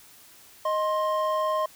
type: tone pair together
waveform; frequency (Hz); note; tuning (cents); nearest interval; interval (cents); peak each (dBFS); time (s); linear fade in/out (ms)
triangle; 623 / 1056.9; D#5 / C6; +2 / +17; major sixth; 915; -24; 0.65-1.66; 5
effects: white hiss -52 dBFS RMS until 1.75 s